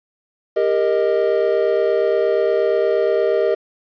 triangle chord, Eb major, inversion first, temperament equal with one note detuned, 397.7 / 466.2 / 622.3 Hz, G4 / Bb4 / Eb5, +25 / 0 / 0 cents, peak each -17 dBFS, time 0.56-3.55 s, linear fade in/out 10 ms, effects resampled to 11025 Hz + 8-bit

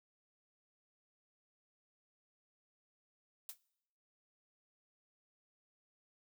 blue noise with exponential decay, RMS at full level -41 dBFS, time 3.49-3.58 s, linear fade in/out 2 ms, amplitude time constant 19 ms, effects noise-tail reverb RT60 0.8 s tail -22 dB re dry

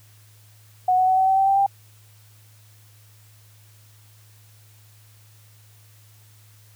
sine tone with pitch steps, 736 / 743.7 / 751.5 / 759.3 / 767.3 / 775.3 / 783.4 / 791.6 Hz, F#5 / F#5 / F#5 / F#5 / G5 / G5 / G5 / G5, -9 / +9 / +27 / +45 / -37 / -19 / -1 / +17 cents, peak -15 dBFS, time 0.88-1.664 s, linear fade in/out 5 ms, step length 98 ms, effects added 106 Hz sine -50 dBFS peak until 6.75 s + white hiss -56 dBFS RMS until 6.75 s

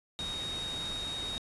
sine tone in noise, 3749 Hz, A#7, 9 cents sharp, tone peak -35 dBFS, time 0.19-1.38 s, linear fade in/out 0 ms, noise pink, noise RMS -42 dBFS, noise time 0.19-1.38 s, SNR +4 dB, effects resampled to 24000 Hz

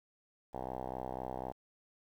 5% pulse tone with low-pass filter, 64 Hz, C2, 38 cents flat, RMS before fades -41 dBFS, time 0.53-1.53 s, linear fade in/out 20 ms, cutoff 830 Hz, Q 3.4, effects 11-bit

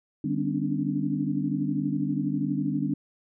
sine tone cluster, 150.4 / 197.9 / 253.6 / 282.6 / 294.9 Hz, D3 / G3 / B3 / C#4 / D4, +42 / +17 / +46 / +34 / +7 cents, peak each -31 dBFS, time 0.24-2.94 s, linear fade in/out 5 ms, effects none

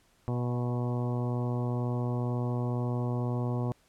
harmonic tone with a mistuned harmonic, 122 Hz, B2, 21 cents flat, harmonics 1 / 2 / 3 / 4 / 5 / 6 / 7 / 8 / 9, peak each -29 / -35 / -39 / -41 / -43 / -45 / -46 / -47 / -48 dBFS, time 0.28-3.72 s, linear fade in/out 0 ms, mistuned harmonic 5, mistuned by +16 cents, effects pink hiss -66 dBFS RMS until 3.88 s + low-pass 12000 Hz 12 dB/octave

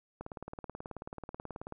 click train, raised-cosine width 1 ms, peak -27 dBFS, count 29, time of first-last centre 0.21-1.724 s, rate 18.5 Hz, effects none

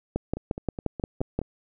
two click trains, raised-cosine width 2 ms, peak -20 / -12 dBFS, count 6 / 8, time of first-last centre 0.37-1.416 / 0.16-1.39 s, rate 4.78 / 5.69 Hz, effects none

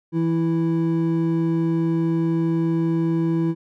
triangle tone pair together, 164.81 / 329.6 Hz, E3 / E4, 0 / 0 cents, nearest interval octave, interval 1200 cents, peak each -19 / -19 dBFS, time 0.12-3.55 s, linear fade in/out 50 ms, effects none

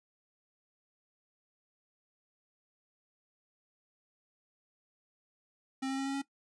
square tone with pitch steps, 266.1 / 268.6 / 271.1 / 273.6 / 276.1 Hz, C4 / C4 / C#4 / C#4 / C#4, +29 / +46 / -38 / -23 / -7 cents, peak -33 dBFS, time 5.82-6.22 s, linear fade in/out 10 ms, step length 80 ms, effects noise-tail reverb RT60 0.1 s tail -17 dB re dry + resampled to 22050 Hz

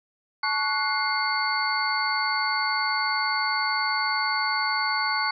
sine tone cluster, 866 / 1115 / 1472 / 2117 / 4470 Hz, A5 / C#6 / F#6 / C7 / C#8, -28 / +10 / -9 / +20 / +14 cents, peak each -29 dBFS, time 0.43-5.31 s, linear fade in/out 5 ms, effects none

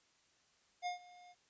square tone with ADSR envelope, 714 Hz, F5, 38 cents sharp, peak -36 dBFS, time 0.82-1.35 s, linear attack 43 ms, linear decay 120 ms, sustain -21 dB, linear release 41 ms, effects white hiss -72 dBFS RMS until 1.49 s + resampled to 16000 Hz

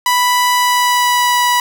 sawtooth tone with pitch glide, 987.8 to 978.7 Hz, B5 to B5, 0 to -16 cents, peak -7 dBFS, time 0.06-1.6 s, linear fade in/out 2 ms, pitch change -16 cents, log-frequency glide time 0.55-1.43 s, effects none

